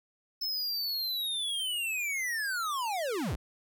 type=linear sweep; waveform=square; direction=down; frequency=5274 to 32.7 Hz; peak=-31 dBFS; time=0.41-3.36 s; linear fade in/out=10 ms; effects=none